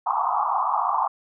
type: band-pass noise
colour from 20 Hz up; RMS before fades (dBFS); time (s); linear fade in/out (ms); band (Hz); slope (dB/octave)
white; -23; 0.06-1.08; 10; 720 to 1200; 96
effects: none